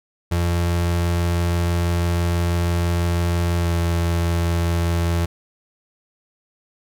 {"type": "tone with pitch glide", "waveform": "35% pulse", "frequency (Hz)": [86.1, 85.01], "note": ["F2", "F2"], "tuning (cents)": [-24, -46], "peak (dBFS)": -16, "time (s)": [0.31, 5.26], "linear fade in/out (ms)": 10, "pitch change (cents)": -22, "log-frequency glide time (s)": [3.6, 3.69], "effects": []}